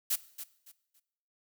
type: noise with echo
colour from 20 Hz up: blue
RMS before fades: -29 dBFS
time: 0.1-0.16 s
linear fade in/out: 10 ms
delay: 280 ms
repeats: 3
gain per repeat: -12 dB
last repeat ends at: 1 s
effects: noise-tail reverb RT60 0.8 s tail -18 dB re dry